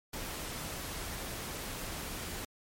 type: noise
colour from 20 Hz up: pink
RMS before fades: -40 dBFS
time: 0.13-2.45 s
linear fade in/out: 5 ms
effects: MP3 64 kbps